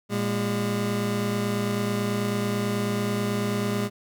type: tone pair together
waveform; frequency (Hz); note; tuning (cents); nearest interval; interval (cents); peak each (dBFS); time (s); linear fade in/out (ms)
25% pulse; 116.18 / 203.2; A#2 / G#3; -5 / -38; minor seventh; 967; -25 / -22; 0.09-3.9; 50
effects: none